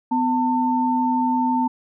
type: tone pair together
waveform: sine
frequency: 251.7 / 897 Hz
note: B3 / A5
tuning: +33 / +33 cents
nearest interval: octave + minor seventh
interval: 2200 cents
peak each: -20 dBFS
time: 0.11-1.68 s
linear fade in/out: 10 ms
effects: none